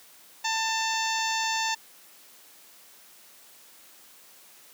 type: harmonic tone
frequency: 892 Hz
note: A5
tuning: 23 cents sharp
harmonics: 1 / 2 / 3 / 4 / 5 / 6 / 7 / 8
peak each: -29 / -32 / -34 / -35 / -36 / -37 / -37 / -38 dBFS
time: 0.44-1.75 s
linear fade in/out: 10 ms
effects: white hiss -53 dBFS RMS until 4.73 s + high-pass 200 Hz 12 dB/octave